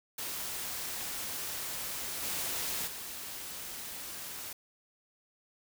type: noise with level steps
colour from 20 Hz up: white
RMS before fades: -38 / -35 / -42 dBFS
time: 0.18-4.53 s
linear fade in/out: 5 ms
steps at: 2.22 / 2.86 s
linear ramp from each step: 20 ms
effects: none